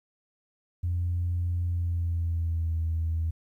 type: tone with pitch glide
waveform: sine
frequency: 87.31 to 81.46 Hz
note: F2 to E2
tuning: 0 to -20 cents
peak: -24 dBFS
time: 0.83-3.31 s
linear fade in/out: 10 ms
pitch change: -120 cents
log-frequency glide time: 1.65-2.78 s
effects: tanh soft clip ceiling -21 dBFS + 11-bit